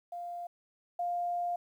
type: tone pair in turn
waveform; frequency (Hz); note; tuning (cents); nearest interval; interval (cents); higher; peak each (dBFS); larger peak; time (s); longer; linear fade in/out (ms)
sine; 698.5 / 701.5; F5 / F5; 0 / +8; unison; 8; second; -37 / -30; second; 0.12-0.47 / 0.99-1.56; second; 5
effects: 11-bit